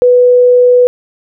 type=tone; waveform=sine; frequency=493.9 Hz; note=B4; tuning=in tune; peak=-3 dBFS; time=0.02-0.87 s; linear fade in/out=0 ms; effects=none